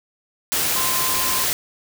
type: tone in noise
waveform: sine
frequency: 1039 Hz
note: C6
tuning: 12 cents flat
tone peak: -27 dBFS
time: 0.76-1.44 s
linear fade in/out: 0 ms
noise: white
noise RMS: -21 dBFS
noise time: 0.52-1.53 s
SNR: -9 dB
effects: none